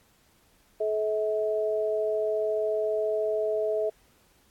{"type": "tone pair together", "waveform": "sine", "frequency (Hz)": [429.7, 643.8], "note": ["A4", "E5"], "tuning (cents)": [-41, -41], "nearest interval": "perfect fifth", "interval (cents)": 700, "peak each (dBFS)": -27, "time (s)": [0.8, 3.9], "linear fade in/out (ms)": 10, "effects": ["pink hiss -63 dBFS RMS until 4.5 s", "AAC 64 kbps"]}